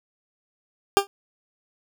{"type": "tone with exponential decay", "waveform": "20% pulse", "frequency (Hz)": 397.9, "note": "G4", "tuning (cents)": 26, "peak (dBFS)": -5, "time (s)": [0.97, 1.07], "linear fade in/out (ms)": 0, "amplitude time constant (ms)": 21, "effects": []}